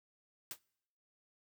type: noise with exponential decay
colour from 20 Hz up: white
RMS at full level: -38 dBFS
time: 0.51-0.59 s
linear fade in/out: 1 ms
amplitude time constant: 17 ms
effects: noise-tail reverb RT60 0.8 s tail -26 dB re dry